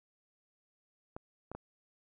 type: clicks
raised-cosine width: 1 ms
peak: -28 dBFS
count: 3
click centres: 1.165 / 1.516 / 1.55 s
effects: none